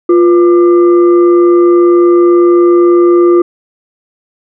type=tone with frequency modulation; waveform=sine; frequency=349.2 Hz; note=F4; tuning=in tune; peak=-3 dBFS; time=0.09-3.42 s; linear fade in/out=5 ms; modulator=842 Hz; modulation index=0.38; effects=none